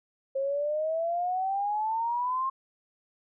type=exponential sweep; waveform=sine; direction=up; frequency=534 to 1073 Hz; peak=-26 dBFS; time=0.35-2.5 s; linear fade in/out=10 ms; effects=none